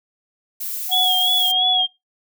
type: noise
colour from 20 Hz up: violet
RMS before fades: -27 dBFS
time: 0.6-1.52 s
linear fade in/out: 10 ms
type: tone with tremolo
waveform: sine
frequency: 740 Hz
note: F#5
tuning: in tune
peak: -21 dBFS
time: 0.88-1.86 s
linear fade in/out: 50 ms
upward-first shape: sine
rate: 1.5 Hz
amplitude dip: 55%
type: tone with vibrato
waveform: sine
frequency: 3307 Hz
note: G#7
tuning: 8 cents flat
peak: -15 dBFS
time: 0.91-1.87 s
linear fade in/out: 20 ms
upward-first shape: sine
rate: 2.9 Hz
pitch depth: 58 cents each way
effects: noise-tail reverb RT60 0.2 s tail -21 dB re dry